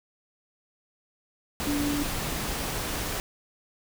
sine tone in noise, 290 Hz, D4, 22 cents flat, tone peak -26 dBFS, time 1.67-2.03 s, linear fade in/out 0 ms, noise pink, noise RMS -31 dBFS, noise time 1.6-3.2 s, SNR +2 dB, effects none

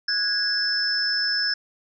sine tone cluster, 1468 / 1653 / 5060 / 5280 Hz, F#6 / G#6 / D#8 / E8, -14 / -9 / +28 / +2 cents, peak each -32 / -26 / -32 / -23 dBFS, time 0.08-1.54 s, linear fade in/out 5 ms, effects none

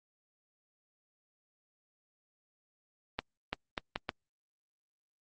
accelerating click train, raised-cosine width 0.3 ms, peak -16 dBFS, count 5, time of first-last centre 3.19-4.092 s, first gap 340 ms, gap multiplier 0.73, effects Opus 32 kbps

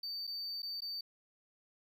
triangle tone with dropouts, 4592 Hz, D8, 40 cents flat, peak -37 dBFS, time 0.03-1.01 s, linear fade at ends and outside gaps 5 ms, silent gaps 0.27-0.274 / 0.621-0.629 / 0.806-0.819 s, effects none

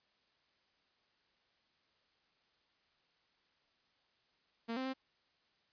sawtooth tone with pitch steps, 230 / 260.9 / 263.7 Hz, A#3 / C4 / C4, -23 / -5 / +14 cents, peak -33 dBFS, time 4.68-4.938 s, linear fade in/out 20 ms, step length 86 ms, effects white hiss -75 dBFS RMS until 5.72 s + resampled to 11025 Hz

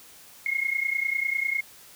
sine tone pair together, 2141 / 2171 Hz, C7 / C#7, +39 / -37 cents, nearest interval unison, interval 24 cents, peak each -27 dBFS, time 0.46-1.61 s, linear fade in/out 2 ms, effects white hiss -50 dBFS RMS until 1.95 s

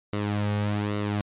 sawtooth tone with flanger, 103.6 Hz, G#2, 4 cents flat, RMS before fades -27 dBFS, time 0.13-1.21 s, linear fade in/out 0 ms, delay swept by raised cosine 1.2 to 3 ms, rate 1.2 Hz, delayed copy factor -0.6, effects resampled to 8000 Hz

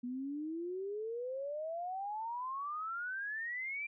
sine exponential sweep, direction up, 240.6 to 2383 Hz, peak -37 dBFS, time 0.03-3.87 s, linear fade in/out 10 ms, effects none

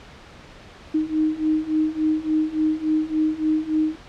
sine beating tone pair, 309.2 / 312.7 Hz, D#4 / D#4, -11 / +9 cents, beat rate 3.5 Hz, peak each -23 / -21 dBFS, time 0.94-3.96 s, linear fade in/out 10 ms, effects pink hiss -44 dBFS RMS until 4.08 s + low-pass 4000 Hz 12 dB/octave

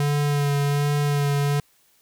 square tone with vibrato, 144.1 Hz, D3, 33 cents flat, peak -20 dBFS, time 0-1.6 s, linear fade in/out 2 ms, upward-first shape sine, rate 1.3 Hz, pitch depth 19 cents each way, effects white hiss -61 dBFS RMS until 2.01 s

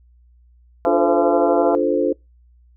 harmonic tone, 170.3 Hz, F3, 43 cents flat, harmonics 3 / 4 / 5 / 6 / 7 / 8, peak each -24 / -19 / -26 / -29 / -34 / -31 dBFS, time 0.85-1.75 s, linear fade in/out 0 ms
sine chord, D minor seventh, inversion none, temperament equal, 293.7 / 349.2 / 440 / 523.3 Hz, D4 / F4 / A4 / C5, 0 / 0 / 0 / 0 cents, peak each -21 dBFS, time 0.86-2.13 s, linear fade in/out 10 ms
effects noise-tail reverb RT60 0.2 s tail -25 dB re dry + added 60 Hz sine -49 dBFS peak until 2.76 s

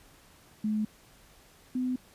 sine tone pair in turn, 214 / 253.4 Hz, A3 / B3, -48 / +45 cents, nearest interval minor third, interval 293 cents, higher second, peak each -26 / -27 dBFS, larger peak first, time 0.64-0.85 / 1.75-1.96 s, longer neither, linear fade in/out 5 ms, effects pink hiss -58 dBFS RMS until 2.14 s + resampled to 32000 Hz

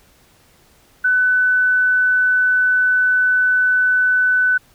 sine tone, 1500 Hz, F#6, 23 cents sharp, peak -12 dBFS, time 1.04-4.58 s, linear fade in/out 10 ms, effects pink hiss -53 dBFS RMS until 4.74 s

